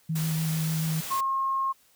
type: tone with vibrato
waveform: sine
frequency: 159.3 Hz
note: D#3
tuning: 41 cents sharp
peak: -25 dBFS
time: 0.09-1.01 s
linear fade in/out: 10 ms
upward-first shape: sine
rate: 6.8 Hz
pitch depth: 17 cents each way
type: noise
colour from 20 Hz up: white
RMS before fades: -36 dBFS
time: 0.15-1.21 s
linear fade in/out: 10 ms
type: tone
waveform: sine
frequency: 1075 Hz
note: C6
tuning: 47 cents sharp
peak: -24 dBFS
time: 1.1-1.73 s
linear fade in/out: 20 ms
effects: white hiss -62 dBFS RMS until 1.95 s